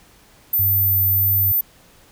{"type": "tone", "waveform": "sine", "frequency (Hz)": 14080, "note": "A9", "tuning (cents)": 0, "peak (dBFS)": -15, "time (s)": [0.53, 1.61], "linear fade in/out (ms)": 5}
{"type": "tone with vibrato", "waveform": "sine", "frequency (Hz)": 97, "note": "G2", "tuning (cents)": -18, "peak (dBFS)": -21, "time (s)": [0.59, 1.52], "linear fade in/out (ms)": 5, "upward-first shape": "sine", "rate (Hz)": 1.7, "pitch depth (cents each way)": 24}
{"effects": ["pink hiss -51 dBFS RMS until 2.11 s"]}